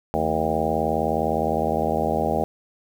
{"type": "harmonic tone with a mistuned harmonic", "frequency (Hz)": 79.7, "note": "D#2", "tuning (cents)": 42, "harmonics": [1, 2, 3, 4, 5, 6, 7, 8, 9, 10], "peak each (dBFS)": [-32, -32, -29, -32, -31, -28, -29, -28, -29, -27], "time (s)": [0.14, 2.44], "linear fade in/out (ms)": 0, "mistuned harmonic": 3, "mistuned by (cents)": -110, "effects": ["8-bit"]}